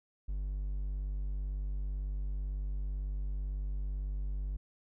triangle tone, 49 Hz, G1, in tune, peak -31 dBFS, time 0.28-4.57 s, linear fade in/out 10 ms, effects none

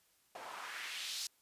white noise with band-pass filter sweep, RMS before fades -44 dBFS, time 0.35-1.27 s, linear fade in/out 2 ms, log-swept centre 660 to 5500 Hz, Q 1.8, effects white hiss -72 dBFS RMS until 1.41 s + resampled to 32000 Hz

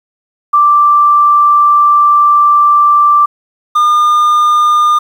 sine / triangle tone pair in turn, 1174.7 / 1209.8 Hz, D6 / D#6, 0 / -49 cents, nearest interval minor second, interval 51 cents, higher second, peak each -4 dBFS, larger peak neither, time 0.53-3.26 / 3.75-4.99 s, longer first, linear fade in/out 10 ms, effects 7-bit

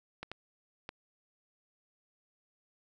clicks, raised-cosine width 0.3 ms, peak -24 dBFS, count 3, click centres 0.23 / 0.316 / 0.891 s, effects none

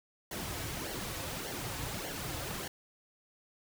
pink noise with flanger, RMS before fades -39 dBFS, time 0.31-2.68 s, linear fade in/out 5 ms, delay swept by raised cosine 0.79 to 5.09 ms, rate 1.7 Hz, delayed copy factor -0.65, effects none

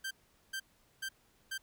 sawtooth tone bursts, 1568 Hz, G6, in tune, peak -33 dBFS, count 4, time 0.04-1.58 s, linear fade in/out 10 ms, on 70 ms, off 420 ms, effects pink hiss -69 dBFS RMS until 1.62 s

